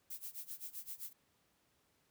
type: noise with tremolo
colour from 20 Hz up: violet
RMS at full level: -44 dBFS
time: 0.1-1.13 s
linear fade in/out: 5 ms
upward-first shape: sine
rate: 7.7 Hz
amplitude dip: 90%
effects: pink hiss -75 dBFS RMS until 2.1 s + high-pass 80 Hz 12 dB/octave